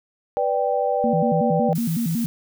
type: chord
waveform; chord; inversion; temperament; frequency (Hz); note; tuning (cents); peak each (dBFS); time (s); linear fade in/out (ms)
sine; G major; first; equal; 493.9 / 587.3 / 784; B4 / D5 / G5; 0 / 0 / 0; -23; 0.37-1.73; 0
type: tone with vibrato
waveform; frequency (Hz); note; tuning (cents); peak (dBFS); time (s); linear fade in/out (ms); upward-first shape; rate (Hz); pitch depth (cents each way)
sine; 196; G3; 0; -20; 1.04-2.26; 0; square; 5.4; 300
type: noise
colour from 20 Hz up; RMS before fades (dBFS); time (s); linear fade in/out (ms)
blue; -35; 1.75-2.26; 5
effects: none